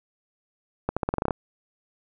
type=accelerating click train; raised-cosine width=1 ms; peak=-10 dBFS; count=10; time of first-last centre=0.89-1.308 s; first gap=76 ms; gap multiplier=0.87; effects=none